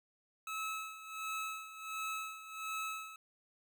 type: tone with tremolo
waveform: 25% pulse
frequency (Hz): 1296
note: E6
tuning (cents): -30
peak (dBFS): -33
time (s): 0.47-3.16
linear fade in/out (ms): 2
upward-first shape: sine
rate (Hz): 1.4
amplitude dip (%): 75
effects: none

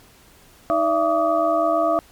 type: tone cluster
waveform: sine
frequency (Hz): 314.3 / 585 / 671 / 1150 / 1239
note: D#4 / D5 / E5 / D6 / D#6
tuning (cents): +18 / -7 / +31 / -37 / -8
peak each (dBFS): -25 / -27 / -18 / -25 / -26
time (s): 0.7-1.99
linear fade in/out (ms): 0
effects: pink hiss -51 dBFS RMS until 2.11 s + MP3 96 kbps

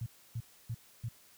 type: tone bursts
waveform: sine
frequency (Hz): 115.8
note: A#2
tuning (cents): -11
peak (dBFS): -34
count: 4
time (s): 0.01-1.088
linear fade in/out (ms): 5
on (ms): 52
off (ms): 290
effects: white hiss -61 dBFS RMS until 1.37 s

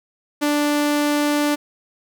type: tone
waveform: sawtooth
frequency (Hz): 293.7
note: D4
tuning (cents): 0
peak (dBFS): -13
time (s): 0.41-1.56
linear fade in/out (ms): 20
effects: none

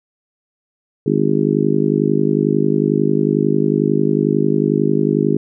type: harmonic tone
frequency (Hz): 51.1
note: G#1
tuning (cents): -27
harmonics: 3 / 4 / 5 / 6 / 7 / 8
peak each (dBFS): -20 / -20 / -20 / -20 / -20 / -20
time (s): 1.06-5.37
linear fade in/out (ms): 5
effects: none

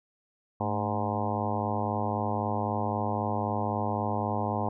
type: harmonic tone with a mistuned harmonic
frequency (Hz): 103.83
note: G#2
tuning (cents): 0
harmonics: 1 / 2 / 3 / 4 / 5 / 6 / 7 / 8 / 9 / 10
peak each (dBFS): -33 / -34 / -39 / -39 / -37 / -38 / -35 / -35 / -36 / -39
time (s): 0.6-4.69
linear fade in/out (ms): 5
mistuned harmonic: 2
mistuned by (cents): +80
effects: none

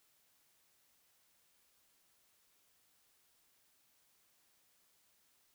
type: silence
effects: white hiss -73 dBFS RMS until 5.54 s

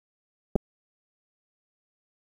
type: clicks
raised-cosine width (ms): 2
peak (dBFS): -10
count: 2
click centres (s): 0.556 / 0.561
effects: 8-bit

